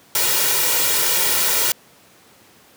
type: noise with comb filter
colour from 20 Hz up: white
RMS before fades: -18 dBFS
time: 0.15-1.72 s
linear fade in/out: 2 ms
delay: 2.1 ms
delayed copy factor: +0.7
effects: pink hiss -50 dBFS RMS until 2.76 s + high-pass 150 Hz 12 dB/octave